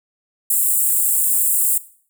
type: high-pass noise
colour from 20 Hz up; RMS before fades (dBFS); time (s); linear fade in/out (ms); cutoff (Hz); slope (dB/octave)
pink; -17; 0.5-1.78; 5; 7600; 96
effects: noise-tail reverb RT60 0.5 s tail -17 dB re dry